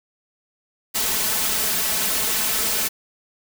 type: noise with comb filter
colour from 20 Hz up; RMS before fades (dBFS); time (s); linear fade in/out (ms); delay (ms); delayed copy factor
white; -22; 0.94-2.89; 20; 4.6; +0.7
effects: none